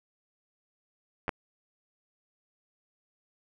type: clicks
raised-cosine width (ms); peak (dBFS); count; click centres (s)
0.5; -18 / -13; 2; 1.281 / 1.292
effects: none